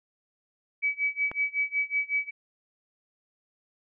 sine tone with tremolo, 2284 Hz, D7, 49 cents flat, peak -22 dBFS, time 0.82-2.31 s, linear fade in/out 20 ms, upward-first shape sine, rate 5.4 Hz, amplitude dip 95%
click, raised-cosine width 0.5 ms, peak -21 dBFS, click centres 1.315 s
effects none

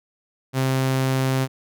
sawtooth tone, 132 Hz, C3, 16 cents sharp, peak -15 dBFS, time 0.53-1.48 s, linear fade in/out 50 ms, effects none

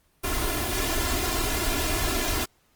pink noise with comb filter, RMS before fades -26 dBFS, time 0.23-2.46 s, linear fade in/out 20 ms, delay 2.9 ms, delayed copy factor +0.85, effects pink hiss -65 dBFS RMS until 2.75 s + Opus 24 kbps

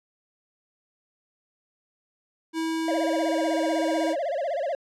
square tone with pitch glide, 324 to 321 Hz, E4 to E4, -30 to -46 cents, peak -26 dBFS, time 2.53-4.16 s, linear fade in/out 50 ms, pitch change -16 cents, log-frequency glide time 3-3.54 s
triangle tone with vibrato, 615 Hz, D#5, 20 cents flat, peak -23 dBFS, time 2.88-4.75 s, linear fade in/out 2 ms, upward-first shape sine, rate 16 Hz, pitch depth 230 cents each way
effects low-pass 9000 Hz 12 dB/octave

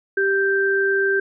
sine tone pair together, 392 / 1568 Hz, G4 / G6, 0 / 0 cents, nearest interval 2 octaves, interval 2400 cents, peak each -19 dBFS, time 0.17-1.2 s, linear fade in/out 5 ms, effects none

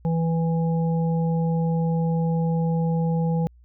harmonic tone, 164.81 Hz, E3, in tune, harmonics 1 / 3 / 5, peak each -20 / -30 / -34 dBFS, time 0.05-3.47 s, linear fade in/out 0 ms, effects added 60 Hz sine -49 dBFS peak until 3.64 s

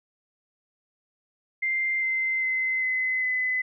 sine tone with pitch steps, 2093 / 2074 / 2055 / 2036 / 2017 Hz, C7 / C7 / C7 / C7 / B6, 0 / -16 / -32 / -48 / +36 cents, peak -23 dBFS, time 1.62-3.62 s, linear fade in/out 10 ms, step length 400 ms, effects none

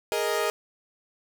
sawtooth chord, Ab suspended second, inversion none, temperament equal, 415.3 / 466.2 / 622.3 Hz, Ab4 / Bb4 / Eb5, 0 / 0 / 0 cents, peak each -25 dBFS, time 0.12-0.5 s, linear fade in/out 0 ms, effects none

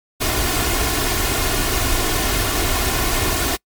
pink noise with comb filter, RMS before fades -19 dBFS, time 0.2-3.57 s, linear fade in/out 20 ms, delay 2.8 ms, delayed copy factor +0.55, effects noise-tail reverb RT60 0.1 s tail -26 dB re dry + MP3 96 kbps

